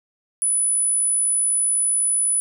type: tone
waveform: sine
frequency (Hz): 9956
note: D#9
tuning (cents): 0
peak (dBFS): -17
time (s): 0.42-2.4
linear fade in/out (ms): 0
effects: none

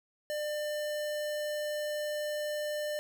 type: tone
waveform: square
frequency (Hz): 598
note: D5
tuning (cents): +31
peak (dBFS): -33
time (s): 0.3-2.99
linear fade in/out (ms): 0
effects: none

